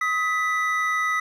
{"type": "tone pair together", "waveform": "triangle", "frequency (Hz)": [1264, 1975.5], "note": ["D#6", "B6"], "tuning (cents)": [27, 0], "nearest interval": "minor sixth", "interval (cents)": 773, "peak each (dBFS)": -22, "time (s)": [0.01, 1.2], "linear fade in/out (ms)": 5, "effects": []}